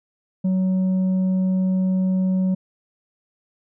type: tone with tanh clipping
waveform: sine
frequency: 186.8 Hz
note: F#3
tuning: 17 cents sharp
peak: -18 dBFS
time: 0.44-2.55 s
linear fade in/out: 10 ms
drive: 4 dB
effects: none